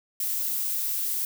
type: noise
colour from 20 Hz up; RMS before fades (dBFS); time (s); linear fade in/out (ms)
violet; -28; 0.2-1.25; 2
effects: none